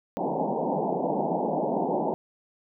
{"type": "band-pass noise", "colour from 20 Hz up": "white", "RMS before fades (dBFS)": -27, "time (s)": [0.17, 2.14], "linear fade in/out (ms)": 0, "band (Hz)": [150, 910], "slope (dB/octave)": 96, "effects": []}